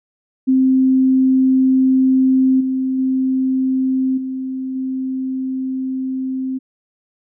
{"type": "tone with level steps", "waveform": "sine", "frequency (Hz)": 261.6, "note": "C4", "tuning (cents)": 0, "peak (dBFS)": [-10, -16, -14, -21, -19], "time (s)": [0.47, 6.59], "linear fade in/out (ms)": 20, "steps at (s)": [2.6, 2.98, 4.17, 4.75], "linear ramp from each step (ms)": 10, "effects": []}